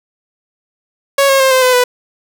sawtooth tone with pitch steps, 554.4 / 542.1 / 530 / 518.2 / 506.6 / 495.3 Hz, C#5 / C#5 / C5 / C5 / B4 / B4, 0 / -39 / +22 / -17 / +44 / +5 cents, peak -4 dBFS, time 1.18-1.84 s, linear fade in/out 5 ms, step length 110 ms, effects none

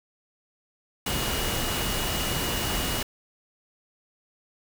sine tone in noise, 2893 Hz, F#7, 40 cents flat, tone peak -35 dBFS, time 1.06-3.03 s, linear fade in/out 5 ms, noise pink, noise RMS -28 dBFS, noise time 1.06-3.03 s, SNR -10 dB, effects none

